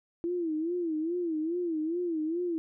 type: tone with vibrato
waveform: sine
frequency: 331.6 Hz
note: E4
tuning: 10 cents sharp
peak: -28 dBFS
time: 0.24-2.58 s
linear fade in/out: 0 ms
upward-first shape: sine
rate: 2.4 Hz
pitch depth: 130 cents each way
effects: none